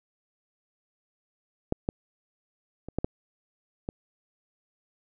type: clicks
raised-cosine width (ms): 2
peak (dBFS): -11 / -13 / -25 / -13 / -13 / -18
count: 6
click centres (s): 1.724 / 1.889 / 2.886 / 2.986 / 3.045 / 3.889
effects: none